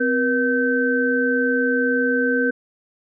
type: tone cluster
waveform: sine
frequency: 258.2 / 480.1 / 1543 Hz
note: C4 / B4 / G6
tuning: -23 / -49 / -28 cents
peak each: -21 dBFS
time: 0-2.51 s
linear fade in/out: 10 ms
effects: none

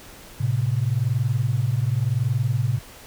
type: tone pair together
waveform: sine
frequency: 110.4 / 131.29 Hz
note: A2 / C3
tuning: +6 / +6 cents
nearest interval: minor third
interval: 300 cents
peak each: -22 dBFS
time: 0.4-2.79 s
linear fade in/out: 10 ms
effects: pink hiss -44 dBFS RMS until 3.06 s

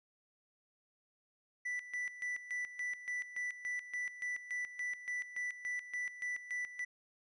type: tone with tremolo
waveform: triangle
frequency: 1975.5 Hz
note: B6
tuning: in tune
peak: -34 dBFS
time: 1.65-6.85 s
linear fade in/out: 10 ms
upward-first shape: square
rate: 3.5 Hz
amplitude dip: 75%
effects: resampled to 24000 Hz

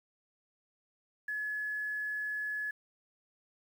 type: tone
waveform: sine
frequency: 1703 Hz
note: G#6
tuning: 43 cents sharp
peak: -33 dBFS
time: 1.28-2.71 s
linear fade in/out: 5 ms
effects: 10-bit

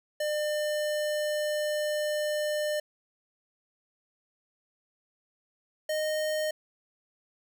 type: tone pair in turn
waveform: square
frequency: 600 / 616.5 Hz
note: D5 / D#5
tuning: +37 / -16 cents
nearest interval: unison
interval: 47 cents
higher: second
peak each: -28 dBFS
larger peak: neither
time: 0.2-2.8 / 5.89-6.51 s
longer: first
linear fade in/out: 5 ms
effects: none

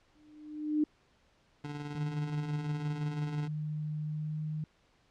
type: tone with exponential growth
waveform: sine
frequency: 302.6 Hz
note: D#4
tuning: 48 cents flat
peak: -23 dBFS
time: 0.15-0.84 s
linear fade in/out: 5 ms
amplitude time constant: 150 ms
type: tone with tremolo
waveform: 25% pulse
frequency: 146.4 Hz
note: D3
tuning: 5 cents flat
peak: -33 dBFS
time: 1.64-3.48 s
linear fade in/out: 5 ms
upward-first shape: square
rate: 19 Hz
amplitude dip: 35%
type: tone with pitch glide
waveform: sine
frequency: 152.3 to 154.16 Hz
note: D#3 to D#3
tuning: -37 to -16 cents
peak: -33 dBFS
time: 1.95-4.64 s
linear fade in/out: 2 ms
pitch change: +21 cents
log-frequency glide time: 4.06-4.41 s
effects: pink hiss -68 dBFS RMS until 5.1 s + low-pass 5000 Hz 12 dB/octave

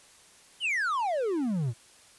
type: exponential sweep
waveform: triangle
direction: down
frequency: 3152 to 107.1 Hz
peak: -24 dBFS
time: 0.6-1.74 s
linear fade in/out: 50 ms
effects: white hiss -56 dBFS RMS until 2.18 s + resampled to 24000 Hz

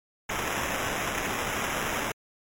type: noise with sample-and-hold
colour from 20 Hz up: white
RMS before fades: -30 dBFS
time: 0.29-2.12 s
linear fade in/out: 5 ms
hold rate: 4410 Hz
effects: MP3 64 kbps

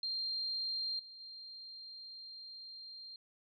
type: tone with level steps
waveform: sine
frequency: 4186 Hz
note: C8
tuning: in tune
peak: -35 / -50 / -47 dBFS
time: 0.03-3.16 s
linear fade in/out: 2 ms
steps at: 0.99 / 1.2 s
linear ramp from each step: 5 ms
effects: none

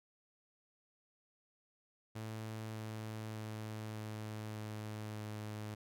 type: tone with pitch steps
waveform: sawtooth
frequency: 110 / 109.3 / 108.61 / 107.92 / 107.24 / 106.56 Hz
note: A2 / A2 / A2 / A2 / A2 / G#2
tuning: 0 / -11 / -22 / -33 / -44 / +45 cents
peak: -38 dBFS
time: 2.15-5.75 s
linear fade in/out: 10 ms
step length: 600 ms
effects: none

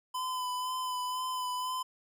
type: tone with vibrato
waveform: square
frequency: 1010 Hz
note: B5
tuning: 39 cents sharp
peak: -33 dBFS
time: 0.14-1.83 s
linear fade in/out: 10 ms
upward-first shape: sine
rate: 2 Hz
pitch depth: 21 cents each way
effects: none

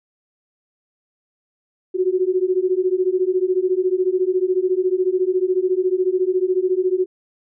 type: beating tone pair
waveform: sine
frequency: 362.7 / 376.7 Hz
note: F#4 / F#4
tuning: -34 / +31 cents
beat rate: 14 Hz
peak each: -19 dBFS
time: 1.94-7.06 s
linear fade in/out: 20 ms
effects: none

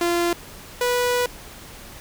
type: tone pair in turn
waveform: sawtooth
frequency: 344.8 / 490.6 Hz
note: F4 / B4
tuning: -22 / -12 cents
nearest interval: tritone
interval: 610 cents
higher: second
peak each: -15 dBFS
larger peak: neither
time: 0.01-0.33 / 0.81-1.26 s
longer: second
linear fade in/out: 2 ms
effects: pink hiss -41 dBFS RMS until 2 s

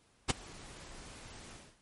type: noise with ADSR envelope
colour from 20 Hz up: pink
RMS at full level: -26 dBFS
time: 0.28-1.77 s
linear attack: 24 ms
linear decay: 12 ms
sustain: -24 dB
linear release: 250 ms
effects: pink hiss -68 dBFS RMS until 1.81 s + MP3 48 kbps

